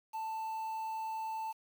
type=tone with quantisation; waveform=triangle; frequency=885 Hz; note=A5; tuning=10 cents sharp; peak=-34 dBFS; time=0.13-1.53 s; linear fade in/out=20 ms; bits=9; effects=none